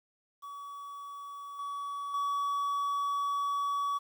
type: tone with level steps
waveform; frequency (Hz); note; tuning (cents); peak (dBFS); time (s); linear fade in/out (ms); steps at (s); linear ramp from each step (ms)
triangle; 1135; C#6; +41; -39 / -33 / -27; 0.42-3.99; 20; 1.59 / 2.14; 2
effects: 10-bit